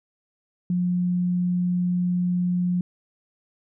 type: tone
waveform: sine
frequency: 178.4 Hz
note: F3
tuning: 37 cents sharp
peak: -20 dBFS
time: 0.7-2.81 s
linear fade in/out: 2 ms
effects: none